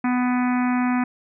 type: harmonic tone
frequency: 248.7 Hz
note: B3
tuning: 12 cents sharp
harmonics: 1 / 3 / 4 / 5 / 6 / 7 / 8 / 9 / 10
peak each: -19 / -29 / -31 / -33 / -35 / -36 / -37 / -38 / -39 dBFS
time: 0.04-1.04 s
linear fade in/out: 5 ms
effects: none